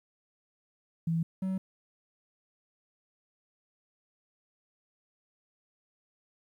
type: tone pair in turn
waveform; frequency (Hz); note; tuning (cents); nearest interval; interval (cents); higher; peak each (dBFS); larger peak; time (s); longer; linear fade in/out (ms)
sine / triangle; 164.81 / 189.12; E3 / F#3; 0 / +38; major second; 238; second; -26 / -27; first; 1.07-1.23 / 1.42-1.58; neither; 5
effects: 11-bit